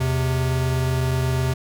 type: tone pair together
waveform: square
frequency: 81.8 / 129.89 Hz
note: E2 / C3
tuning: -13 / -12 cents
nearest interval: minor sixth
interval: 801 cents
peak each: -26 / -21 dBFS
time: 0-1.54 s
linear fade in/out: 10 ms
effects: none

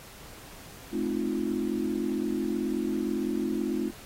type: chord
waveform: sine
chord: F dominant seventh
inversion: first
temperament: equal with one note detuned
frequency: 215.8 / 261.6 / 311.1 / 349.2 Hz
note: A3 / C4 / Eb4 / F4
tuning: -33 / 0 / 0 / 0 cents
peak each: -32 dBFS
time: 0.91-3.92 s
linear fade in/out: 50 ms
effects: pink hiss -48 dBFS RMS until 4.05 s + AAC 48 kbps

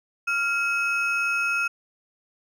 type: ring-modulated tone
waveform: triangle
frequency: 1975.5 Hz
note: B6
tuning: in tune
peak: -17 dBFS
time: 0.27-1.68 s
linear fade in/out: 10 ms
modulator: 584 Hz
effects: none

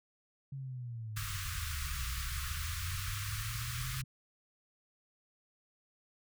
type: linear two-way sweep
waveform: sine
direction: down then up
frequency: 138.59 to 58.9 to 131.8 Hz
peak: -39 dBFS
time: 0.52-4.04 s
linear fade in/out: 5 ms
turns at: 2.07 s
type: band-stop noise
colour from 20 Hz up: pink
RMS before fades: -40 dBFS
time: 1.16-4.02 s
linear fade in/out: 10 ms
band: 150 to 1100 Hz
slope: 96 dB/octave
effects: none

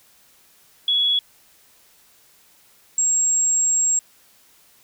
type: tone pair in turn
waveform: sine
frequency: 3370 / 7565 Hz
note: G#7 / A#8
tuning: +25 / +25 cents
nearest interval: octave + major second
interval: 1400 cents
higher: second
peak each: -16 dBFS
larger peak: neither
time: 0.88-1.19 / 2.98-3.99 s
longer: second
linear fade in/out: 2 ms
effects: white hiss -55 dBFS RMS until 4.83 s

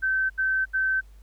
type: tone bursts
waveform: sine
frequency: 1542 Hz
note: G6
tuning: 29 cents flat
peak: -21 dBFS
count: 3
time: 0.02-1.012 s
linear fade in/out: 20 ms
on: 280 ms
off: 76 ms
effects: added 50 Hz sine -46 dBFS peak until 1.22 s + pink hiss -64 dBFS RMS until 1.22 s

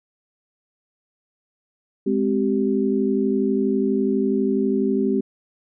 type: tone cluster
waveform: sine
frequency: 208 / 260.2 / 387.7 Hz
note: G#3 / C4 / G4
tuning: +3 / -9 / -19 cents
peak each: -22 dBFS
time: 2.06-5.21 s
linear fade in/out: 10 ms
effects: none

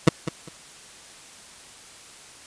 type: tone with echo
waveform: 20% pulse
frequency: 160.8 Hz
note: E3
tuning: 43 cents flat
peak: -5 dBFS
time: 0.07-0.09 s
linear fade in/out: 5 ms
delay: 200 ms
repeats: 2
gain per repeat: -13 dB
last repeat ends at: 0.49 s
effects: white hiss -46 dBFS RMS until 2.46 s + resampled to 22050 Hz

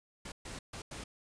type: noise bursts at uneven times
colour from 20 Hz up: pink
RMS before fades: -44 dBFS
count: 4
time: 0.25-0.32 / 0.45-0.59 / 0.73-0.82 / 0.91-1.04 s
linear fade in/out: 5 ms
effects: resampled to 22050 Hz

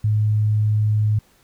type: tone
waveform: sine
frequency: 106.6 Hz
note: G#2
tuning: 46 cents sharp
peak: -15 dBFS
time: 0.04-1.19 s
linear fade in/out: 5 ms
effects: pink hiss -57 dBFS RMS until 1.43 s

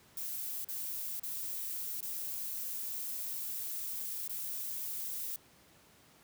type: noise with dropouts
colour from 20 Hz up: violet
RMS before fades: -39 dBFS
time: 0.17-5.36 s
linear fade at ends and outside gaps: 2 ms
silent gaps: 0.646-0.687 / 1.197-1.233 / 2.007-2.027 / 4.278-4.294 s
effects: pink hiss -62 dBFS RMS until 6.23 s + high-pass 80 Hz 12 dB/octave

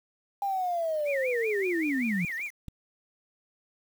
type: linear sweep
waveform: sine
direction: down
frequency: 808 to 164.81 Hz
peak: -26 dBFS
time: 0.42-2.25 s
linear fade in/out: 2 ms
type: tone with vibrato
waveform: sine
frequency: 2093 Hz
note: C7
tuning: in tune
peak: -31 dBFS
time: 1.05-2.51 s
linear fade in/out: 50 ms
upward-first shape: sine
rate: 5.2 Hz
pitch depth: 270 cents each way
type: click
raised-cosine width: 5 ms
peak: -26 dBFS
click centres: 2.683 s
effects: 8-bit

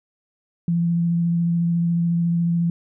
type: tone with vibrato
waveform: sine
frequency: 170 Hz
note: F3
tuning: 46 cents flat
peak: -17 dBFS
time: 0.68-2.7 s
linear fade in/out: 2 ms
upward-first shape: sine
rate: 14 Hz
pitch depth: 13 cents each way
effects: none

